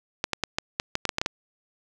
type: clicks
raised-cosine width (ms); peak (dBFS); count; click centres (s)
0.2; -7; 11; 0.241 / 0.333 / 0.437 / 0.585 / 0.799 / 0.954 / 1.053 / 1.092 / 1.184 / 1.215 / 1.261
effects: none